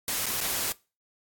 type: noise with dropouts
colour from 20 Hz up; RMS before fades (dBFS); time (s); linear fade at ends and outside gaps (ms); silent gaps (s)
white; -29; 0.08-0.72; 0; 0.258-0.265 / 0.405-0.412
effects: noise-tail reverb RT60 0.3 s tail -22 dB re dry + AAC 64 kbps